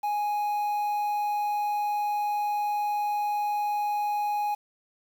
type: tone with quantisation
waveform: triangle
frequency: 830.6 Hz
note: G#5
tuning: in tune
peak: -23 dBFS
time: 0.03-4.55 s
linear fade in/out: 10 ms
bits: 8
effects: none